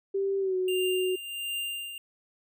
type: tone with pitch glide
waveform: sine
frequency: 392 to 370 Hz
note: G4 to F#4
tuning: 0 to 0 cents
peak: -25 dBFS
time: 0.14-1.16 s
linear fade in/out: 10 ms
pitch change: -100 cents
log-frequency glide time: 0.39-0.56 s
type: tone with tremolo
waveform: square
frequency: 2794 Hz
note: F7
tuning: in tune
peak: -30 dBFS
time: 0.68-1.98 s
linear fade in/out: 2 ms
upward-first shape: triangle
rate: 1.4 Hz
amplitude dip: 65%
effects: none